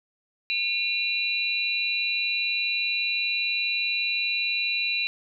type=tone cluster; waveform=sine; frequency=2423 / 2735 / 3960 Hz; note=D#7 / F7 / B7; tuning=-47 / -37 / +4 cents; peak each=-28 dBFS; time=0.5-5.07 s; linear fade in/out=0 ms; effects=none